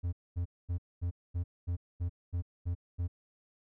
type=tone bursts; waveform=triangle; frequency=87.31 Hz; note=F2; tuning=in tune; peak=-28 dBFS; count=10; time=0.03-3.08 s; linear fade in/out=20 ms; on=98 ms; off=230 ms; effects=none